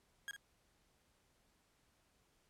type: tone with echo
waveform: 35% pulse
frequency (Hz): 1635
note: G#6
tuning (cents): -28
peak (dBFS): -40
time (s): 0.28-0.31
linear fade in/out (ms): 0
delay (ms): 53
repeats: 1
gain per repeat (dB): -8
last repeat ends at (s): 0.363
effects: pink hiss -75 dBFS RMS until 2.49 s + low-pass 12000 Hz 12 dB/octave